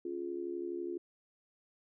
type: tone with amplitude modulation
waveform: sine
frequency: 349.2 Hz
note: F4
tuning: in tune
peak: -32 dBFS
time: 0.05-0.98 s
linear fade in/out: 5 ms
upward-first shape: sine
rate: 72.1 Hz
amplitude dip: 85%
effects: none